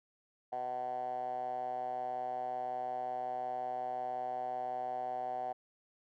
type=tone with band-pass filter; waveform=10% pulse; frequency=125.5 Hz; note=B2; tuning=28 cents sharp; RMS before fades=-38 dBFS; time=0.52-5.53 s; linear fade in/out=10 ms; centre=730 Hz; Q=9.5; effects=none